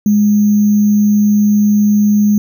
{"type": "tone with sample-and-hold", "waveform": "sine", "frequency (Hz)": 207.7, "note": "G#3", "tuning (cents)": 0, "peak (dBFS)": -7, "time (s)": [0.06, 2.38], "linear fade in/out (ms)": 2, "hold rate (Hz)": 6300, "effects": []}